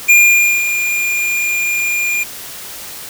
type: tone with ADSR envelope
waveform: square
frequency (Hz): 2408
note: D7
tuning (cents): +43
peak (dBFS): -5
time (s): 0.08-2.24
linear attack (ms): 19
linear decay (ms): 530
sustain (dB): -10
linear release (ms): 15
effects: white hiss -30 dBFS RMS until 3.09 s